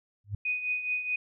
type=tone with exponential growth; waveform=sine; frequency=101.9 Hz; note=G#2; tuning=32 cents flat; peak=-26 dBFS; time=0.24-0.35 s; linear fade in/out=5 ms; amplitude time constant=23 ms
type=tone with tremolo; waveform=sine; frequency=2489 Hz; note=D#7; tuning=in tune; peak=-25 dBFS; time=0.45-1.16 s; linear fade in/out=5 ms; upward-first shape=triangle; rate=4.7 Hz; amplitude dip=70%
effects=none